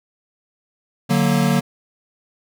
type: chord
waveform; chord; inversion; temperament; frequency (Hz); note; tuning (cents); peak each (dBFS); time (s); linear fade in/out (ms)
square; D augmented; none; equal; 146.83 / 185 / 233.1; D3 / F#3 / A#3; 0 / 0 / 0; -20; 1.09-1.61; 20
effects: none